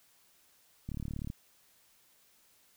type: click train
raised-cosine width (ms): 5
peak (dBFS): -26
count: 16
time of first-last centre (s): 0.89-1.301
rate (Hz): 36.5
effects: white hiss -66 dBFS RMS until 2.76 s